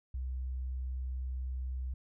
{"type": "tone", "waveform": "sine", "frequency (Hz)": 64, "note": "C2", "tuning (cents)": -38, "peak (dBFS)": -34, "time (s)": [0.14, 1.94], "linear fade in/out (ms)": 5, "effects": []}